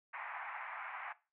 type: band-pass noise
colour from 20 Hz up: pink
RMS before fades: -45 dBFS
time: 0.13-1.13 s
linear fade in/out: 10 ms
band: 760 to 2300 Hz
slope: 48 dB/octave
effects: noise-tail reverb RT60 0.3 s tail -18 dB re dry